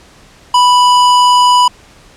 sine tone with hard clipping, 987.8 Hz, B5, in tune, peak -7 dBFS, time 0.54-1.68 s, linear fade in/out 5 ms, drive 18 dB, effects pink hiss -42 dBFS RMS until 2.16 s + low-pass 8000 Hz 12 dB/octave

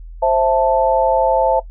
sine chord, A minor, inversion first, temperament just, 528 / 660 / 880 Hz, C5 / E5 / A5, +16 / +2 / 0 cents, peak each -16 dBFS, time 0.22-1.6 s, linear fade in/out 10 ms, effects noise-tail reverb RT60 0.1 s tail -18 dB re dry + added 41 Hz sine -31 dBFS peak until 1.7 s

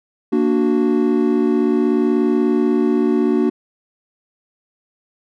triangle chord, Bb augmented, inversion none, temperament equal, 233.1 / 293.7 / 370 Hz, Bb3 / D4 / F#4, 0 / 0 / 0 cents, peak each -16 dBFS, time 0.32-3.5 s, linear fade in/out 10 ms, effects none

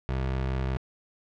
25% pulse tone, 65.4 Hz, C2, in tune, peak -23 dBFS, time 0.09-0.77 s, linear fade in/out 0 ms, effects low-pass 3000 Hz 12 dB/octave

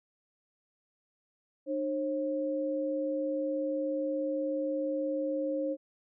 sine tone pair together, 302.3 / 539 Hz, D#4 / C#5, -50 / -49 cents, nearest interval minor seventh, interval 1001 cents, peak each -33 / -31 dBFS, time 1.66-5.77 s, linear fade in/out 50 ms, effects none

